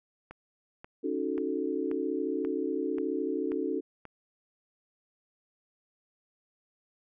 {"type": "click train", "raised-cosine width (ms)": 0.5, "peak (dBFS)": -29, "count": 8, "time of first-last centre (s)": [0.31, 4.053], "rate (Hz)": 1.87}
{"type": "chord", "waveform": "sine", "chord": "D# half-diminished seventh", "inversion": "third", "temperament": "equal", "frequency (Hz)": [277.2, 311.1, 370, 440], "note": ["C#4", "D#4", "F#4", "A4"], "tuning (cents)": [0, 0, 0, 0], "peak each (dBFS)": -34, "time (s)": [1.03, 3.81], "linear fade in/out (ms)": 20}
{"effects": []}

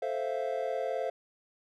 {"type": "chord", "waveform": "triangle", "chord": "F major seventh", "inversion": "first", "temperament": "equal", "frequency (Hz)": [440, 523.3, 659.3, 698.5], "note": ["A4", "C5", "E5", "F5"], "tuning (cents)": [0, 0, 0, 0], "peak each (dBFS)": [-35, -32, -34, -35], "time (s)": [0.02, 1.1], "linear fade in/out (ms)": 5, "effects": []}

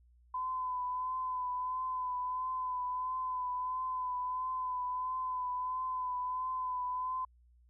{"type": "tone with vibrato", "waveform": "sine", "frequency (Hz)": 1011, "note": "B5", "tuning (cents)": 40, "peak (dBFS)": -33, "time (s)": [0.34, 7.25], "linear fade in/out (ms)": 5, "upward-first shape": "triangle", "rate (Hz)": 1.5, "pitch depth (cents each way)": 31, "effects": ["added 60 Hz sine -61 dBFS peak until 7.69 s"]}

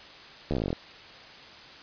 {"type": "slowing click train", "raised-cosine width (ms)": 2, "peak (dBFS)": -15, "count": 13, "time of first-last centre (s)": [0.51, 0.729], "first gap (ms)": 13, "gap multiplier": 1.06, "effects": ["white hiss -47 dBFS RMS until 1.82 s", "resampled to 11025 Hz"]}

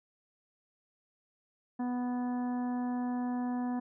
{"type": "harmonic tone", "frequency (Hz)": 246.9, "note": "B3", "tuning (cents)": 0, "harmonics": [1, 2, 3, 4, 5, 6, 7], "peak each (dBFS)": [-31, -49, -41, -46, -56, -59, -54], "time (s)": [1.79, 3.8], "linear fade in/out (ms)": 10, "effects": []}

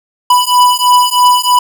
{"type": "beating tone pair", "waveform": "square", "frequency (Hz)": [987.8, 990.9], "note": ["B5", "B5"], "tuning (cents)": [0, 5], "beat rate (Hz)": 3.1, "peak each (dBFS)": -10, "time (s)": [0.3, 1.59], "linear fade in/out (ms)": 5, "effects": []}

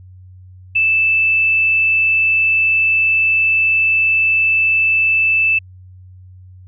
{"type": "tone", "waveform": "sine", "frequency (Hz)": 2637, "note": "E7", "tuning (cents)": 0, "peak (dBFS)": -11, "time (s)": [0.75, 5.59], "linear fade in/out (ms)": 10, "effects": ["added 92 Hz sine -37 dBFS peak until 6.67 s"]}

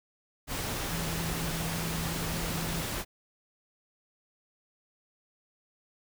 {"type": "tone in noise", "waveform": "sine", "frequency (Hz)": 164.81, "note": "E3", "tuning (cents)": 0, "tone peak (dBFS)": -35, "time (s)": [0.89, 2.85], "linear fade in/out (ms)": 50, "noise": "pink", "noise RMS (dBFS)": -34, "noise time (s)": [0.47, 3.05], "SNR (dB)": -4, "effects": []}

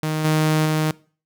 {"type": "tone with level steps", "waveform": "sawtooth", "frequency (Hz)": 155.56, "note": "D#3", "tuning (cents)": 0, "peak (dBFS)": [-17, -12, -14], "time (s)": [0.03, 0.91], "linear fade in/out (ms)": 2, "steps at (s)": [0.24, 0.65], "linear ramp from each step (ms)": 10, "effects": ["noise-tail reverb RT60 0.4 s tail -22 dB re dry"]}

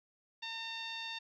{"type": "tone with low-pass filter", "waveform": "10% pulse", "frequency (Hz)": 908, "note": "A#5", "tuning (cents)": -46, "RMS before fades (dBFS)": -42, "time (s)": [0.42, 1.19], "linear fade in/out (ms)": 10, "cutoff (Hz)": 3800, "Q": 2.4, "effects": []}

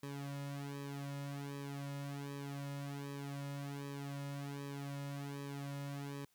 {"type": "tone with flanger", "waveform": "sawtooth", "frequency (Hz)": 140.9, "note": "C#3", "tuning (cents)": 29, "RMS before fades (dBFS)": -44, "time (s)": [0.03, 6.25], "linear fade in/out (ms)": 2, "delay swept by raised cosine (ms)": [1.4, 2.6], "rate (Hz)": 1.3, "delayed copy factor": -0.9, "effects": ["white hiss -75 dBFS RMS until 6.34 s"]}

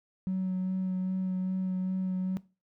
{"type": "tone with vibrato", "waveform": "triangle", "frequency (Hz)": 186.3, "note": "F#3", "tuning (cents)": 12, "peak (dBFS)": -24, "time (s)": [0.27, 2.37], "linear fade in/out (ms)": 0, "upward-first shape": "sine", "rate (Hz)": 2.5, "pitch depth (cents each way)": 13, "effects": ["noise-tail reverb RT60 0.3 s tail -21 dB re dry", "tanh soft clip ceiling -25 dBFS"]}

